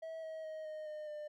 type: tone with pitch steps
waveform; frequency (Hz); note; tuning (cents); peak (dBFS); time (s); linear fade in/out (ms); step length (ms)
triangle; 647 / 637.4 / 627.9 / 618.5 / 609.3 / 600.2; E5 / D#5 / D#5 / D#5 / D#5 / D5; -32 / +42 / +16 / -10 / -36 / +38; -40; 0.02-1.28; 10; 210
effects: none